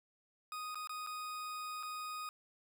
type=tone with dropouts; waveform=40% pulse; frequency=1244.5 Hz; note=D#6; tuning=in tune; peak=-40 dBFS; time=0.52-2.29 s; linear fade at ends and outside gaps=1 ms; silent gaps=0.746-0.755 / 0.873-0.894 / 1.065-1.071 / 1.828-1.832 s; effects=none